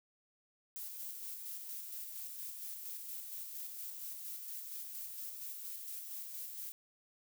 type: noise with tremolo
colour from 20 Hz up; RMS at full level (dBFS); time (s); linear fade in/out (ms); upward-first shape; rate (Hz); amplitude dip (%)
violet; -44; 0.76-6.72; 0; square; 4.3; 30
effects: none